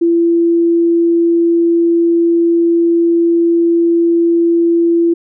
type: tone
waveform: sine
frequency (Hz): 338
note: E4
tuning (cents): +43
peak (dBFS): -8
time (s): 0.01-5.14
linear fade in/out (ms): 10
effects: none